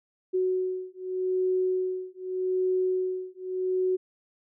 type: beating tone pair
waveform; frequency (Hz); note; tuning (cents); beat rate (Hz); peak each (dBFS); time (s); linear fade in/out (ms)
sine; 370.2 / 371.03; F#4 / F#4; +1 / +5; 0.83; -28; 0.33-3.97; 20
effects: none